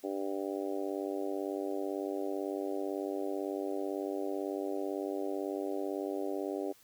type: harmonic tone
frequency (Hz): 98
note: G2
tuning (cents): 0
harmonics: 3 / 4 / 5 / 6 / 7 / 8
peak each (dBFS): -38 / -37 / -42 / -41 / -46 / -47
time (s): 0.03-6.73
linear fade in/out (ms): 20
effects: white hiss -62 dBFS RMS until 6.83 s